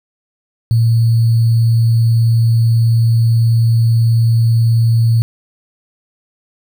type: tone with sample-and-hold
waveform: sine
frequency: 114.8 Hz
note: A#2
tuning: 26 cents flat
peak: -8 dBFS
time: 0.71-5.22 s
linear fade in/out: 0 ms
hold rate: 4410 Hz
effects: none